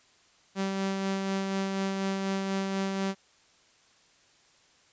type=tone with tremolo; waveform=sawtooth; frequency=193.8 Hz; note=G3; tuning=20 cents flat; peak=-23 dBFS; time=0.55-3.15 s; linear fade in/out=50 ms; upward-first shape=sine; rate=4.1 Hz; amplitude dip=30%; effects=white hiss -62 dBFS RMS until 4.92 s + resampled to 16000 Hz